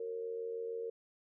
sine tone with amplitude modulation, 459.7 Hz, A#4, 24 cents flat, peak -34 dBFS, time 0-0.9 s, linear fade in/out 5 ms, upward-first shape sine, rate 86.6 Hz, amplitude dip 65%, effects none

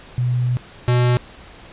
sine / square tone pair in turn, 123.47 / 122.84 Hz, B2 / B2, 0 / -9 cents, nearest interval unison, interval 9 cents, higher first, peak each -16 / -14 dBFS, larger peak second, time 0.18-0.57 / 0.88-1.17 s, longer first, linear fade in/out 0 ms, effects pink hiss -42 dBFS RMS until 1.72 s + resampled to 8000 Hz

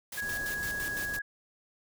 white noise with tremolo, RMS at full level -40 dBFS, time 0.12-1.17 s, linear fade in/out 5 ms, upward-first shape square, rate 5.9 Hz, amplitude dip 70%
sine tone, 1661.2 Hz, G#6, in tune, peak -32 dBFS, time 0.17-1.22 s, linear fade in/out 10 ms
pink band-stop noise, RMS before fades -43 dBFS, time 0.22-1.19 s, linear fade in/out 2 ms, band 1100 to 4700 Hz, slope 24 dB/octave
effects none

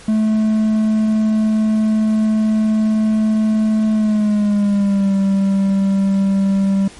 triangle tone with pitch glide, 216.9 to 195.48 Hz, A3 to G3, -25 to -5 cents, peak -10 dBFS, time 0.08-6.88 s, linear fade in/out 5 ms, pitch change -180 cents, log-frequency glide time 3.91-5.13 s, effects pink hiss -40 dBFS RMS until 6.99 s + MP3 48 kbps

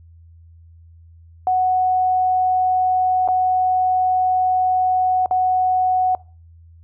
sine tone with dropouts, 740 Hz, F#5, in tune, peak -14 dBFS, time 1.47-6.15 s, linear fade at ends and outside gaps 1 ms, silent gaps 3.277-3.286 / 5.26-5.31 s, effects noise-tail reverb RT60 0.4 s tail -23 dB re dry + added 83 Hz sine -43 dBFS peak until 6.83 s

